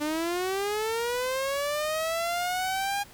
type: linear sweep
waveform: sawtooth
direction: up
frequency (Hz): 293.7 to 815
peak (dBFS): -23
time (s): 0-3.04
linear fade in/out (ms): 20
effects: pink hiss -51 dBFS RMS until 3.13 s